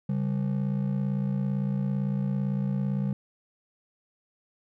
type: ring-modulated tone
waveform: triangle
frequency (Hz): 167.4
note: E3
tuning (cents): +27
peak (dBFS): -20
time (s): 0.09-3.13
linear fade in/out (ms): 2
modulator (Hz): 28.9
effects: none